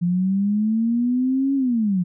sine linear two-way sweep, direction up then down, 171.4 to 277.2 to 171.4 Hz, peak -17 dBFS, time 0.01-2.04 s, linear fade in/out 20 ms, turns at 1.55 s, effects none

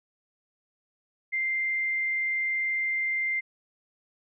sine tone, 2093 Hz, C7, in tune, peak -25 dBFS, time 1.32-3.41 s, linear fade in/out 20 ms, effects none

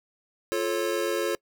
square chord, F augmented, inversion none, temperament just, 349.2 / 436.5 / 545.7 Hz, F4 / A4 / C#5, 0 / -14 / -27 cents, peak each -30 dBFS, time 0.52-1.35 s, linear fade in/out 0 ms, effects noise-tail reverb RT60 0.1 s tail -24 dB re dry

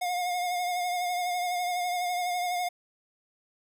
square tone with vibrato, 715 Hz, F5, 41 cents sharp, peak -28 dBFS, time 0.01-2.69 s, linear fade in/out 10 ms, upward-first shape triangle, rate 12 Hz, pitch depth 38 cents each way, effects none

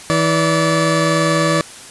20% pulse tone pair together, 161.92 / 577 Hz, E3 / D5, -31 / -31 cents, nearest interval octave + minor seventh, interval 2200 cents, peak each -11 dBFS, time 0.1-1.61 s, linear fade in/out 0 ms, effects white hiss -36 dBFS RMS until 1.9 s + resampled to 24000 Hz

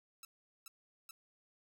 5% pulse tone bursts, 1318.5 Hz, E6, in tune, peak -37 dBFS, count 3, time 0.23-1.11 s, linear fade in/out 2 ms, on 20 ms, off 410 ms, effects none

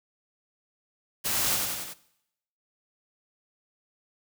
white noise with echo, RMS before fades -28 dBFS, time 1.24-1.57 s, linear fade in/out 20 ms, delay 93 ms, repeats 4, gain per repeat -3 dB, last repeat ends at 1.942 s, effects noise-tail reverb RT60 0.8 s tail -19 dB re dry

